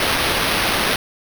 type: noise with sample-and-hold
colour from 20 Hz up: violet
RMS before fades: -19 dBFS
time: 0-0.96 s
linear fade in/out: 2 ms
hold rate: 7350 Hz
effects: none